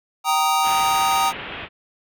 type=chord; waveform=square; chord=Eb major; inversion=first; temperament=equal with one note detuned; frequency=777.7 / 932.3 / 1244.5 Hz; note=G5 / Bb5 / Eb6; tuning=-14 / 0 / 0 cents; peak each=-22 dBFS; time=0.24-1.33 s; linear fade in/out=50 ms
type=low-pass noise; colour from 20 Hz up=white; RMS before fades=-33 dBFS; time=0.62-1.69 s; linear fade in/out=50 ms; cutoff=3200 Hz; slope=48 dB/octave
effects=none